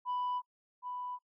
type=tone with echo; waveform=sine; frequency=991 Hz; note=B5; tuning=6 cents sharp; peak=-30 dBFS; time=0.05-0.42 s; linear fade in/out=50 ms; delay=770 ms; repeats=1; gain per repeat=-7 dB; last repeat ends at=1.19 s; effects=noise-tail reverb RT60 0.1 s tail -25 dB re dry + tanh soft clip ceiling -30 dBFS